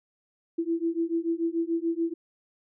sine beating tone pair, 329.6 / 336.5 Hz, E4 / E4, 0 / +36 cents, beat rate 6.9 Hz, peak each -28 dBFS, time 0.58-2.14 s, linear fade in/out 10 ms, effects none

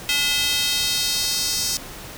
square tone with high-pass filter sweep, 287.8 Hz, D4, 35 cents flat, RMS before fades -22 dBFS, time 0.09-1.77 s, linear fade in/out 0 ms, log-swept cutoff 2800 to 5400 Hz, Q 2, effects pink hiss -37 dBFS RMS until 2.17 s

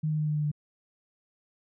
sine tone with pitch steps, 154.8 / 153.55 / 152.32 / 151.09 / 149.87 / 148.67 Hz, D#3 / D#3 / D#3 / D3 / D3 / D3, -9 / -23 / -36 / +49 / +35 / +22 cents, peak -25 dBFS, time 0.03-0.516 s, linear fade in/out 10 ms, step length 81 ms, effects none

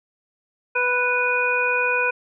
harmonic tone, 493.9 Hz, B4, in tune, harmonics 1 / 2 / 3 / 5, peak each -25 / -26 / -23 / -22 dBFS, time 0.75-2.11 s, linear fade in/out 10 ms, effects none

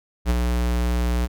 square tone with ADSR envelope, 60.2 Hz, B1, 44 cents flat, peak -16 dBFS, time 0.25-1.28 s, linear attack 50 ms, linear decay 27 ms, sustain -4 dB, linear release 37 ms, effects none

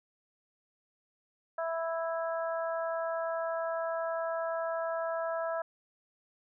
harmonic tone, 329.6 Hz, E4, in tune, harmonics 2 / 3 / 4 / 5, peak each -32 / -40 / -39 / -43 dBFS, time 1.58-5.62 s, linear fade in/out 5 ms, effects none

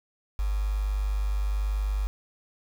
sine tone with quantisation, 50.5 Hz, G#1, 48 cents flat, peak -24 dBFS, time 0.39-2.07 s, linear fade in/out 0 ms, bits 7, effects none

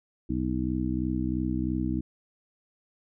harmonic tone, 63 Hz, B1, 35 cents sharp, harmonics 1 / 2 / 3 / 4 / 5, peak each -33 / -34 / -33 / -31 / -31 dBFS, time 0.29-2.01 s, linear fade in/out 10 ms, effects none

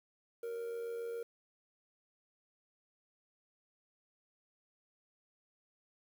triangle tone with amplitude modulation, 466.2 Hz, A#4, in tune, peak -34 dBFS, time 0.43-1.23 s, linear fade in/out 5 ms, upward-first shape sine, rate 87.1 Hz, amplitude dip 45%, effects 10-bit

